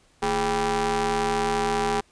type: ring-modulated tone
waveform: sawtooth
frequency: 188.9 Hz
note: F#3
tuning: 36 cents sharp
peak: -15 dBFS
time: 0.22-2.01 s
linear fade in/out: 10 ms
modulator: 604 Hz
effects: pink hiss -60 dBFS RMS until 2.11 s + resampled to 22050 Hz